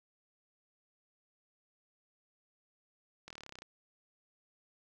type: slowing click train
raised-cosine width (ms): 0.2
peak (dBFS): -30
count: 13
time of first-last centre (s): 3.28-3.621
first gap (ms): 24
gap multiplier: 1.03
effects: none